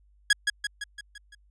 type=tone with echo; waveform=sawtooth; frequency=1661.2 Hz; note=G#6; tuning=in tune; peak=-13 dBFS; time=0.3-0.33 s; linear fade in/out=5 ms; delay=170 ms; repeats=6; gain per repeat=-5 dB; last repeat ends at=1.35 s; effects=added 50 Hz sine -58 dBFS peak until 1.5 s + resampled to 22050 Hz